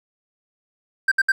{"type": "tone bursts", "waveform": "triangle", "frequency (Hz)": 1570, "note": "G6", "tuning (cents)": 2, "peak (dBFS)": -12, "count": 3, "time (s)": [1.08, 1.32], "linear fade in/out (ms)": 5, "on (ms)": 36, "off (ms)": 66, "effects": []}